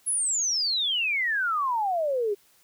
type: exponential sweep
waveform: sine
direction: down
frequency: 11000 to 392 Hz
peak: -23 dBFS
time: 0.06-2.35 s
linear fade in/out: 20 ms
effects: white hiss -61 dBFS RMS until 2.63 s